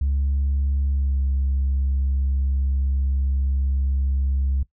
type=tone with pitch glide; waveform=sine; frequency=69.3 to 67.6 Hz; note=C#2 to C#2; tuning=0 to -43 cents; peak=-17 dBFS; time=0.01-4.63 s; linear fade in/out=5 ms; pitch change=-43 cents; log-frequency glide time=0.91-1.19 s; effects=noise-tail reverb RT60 0.1 s tail -20 dB re dry + tanh soft clip ceiling -16 dBFS